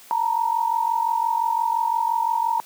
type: tone pair together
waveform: sine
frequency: 904 / 949.8 Hz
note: A5 / A#5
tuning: +47 / +32 cents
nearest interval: minor second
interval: 85 cents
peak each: -22 / -22 dBFS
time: 0.11-2.6 s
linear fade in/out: 0 ms
effects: white hiss -47 dBFS RMS until 2.65 s + high-pass 200 Hz 12 dB/octave